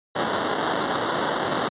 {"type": "noise with sample-and-hold", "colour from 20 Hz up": "white", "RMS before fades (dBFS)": -24, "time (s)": [0.15, 1.69], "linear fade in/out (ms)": 10, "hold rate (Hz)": 2450, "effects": ["high-pass 200 Hz 12 dB/octave", "resampled to 8000 Hz"]}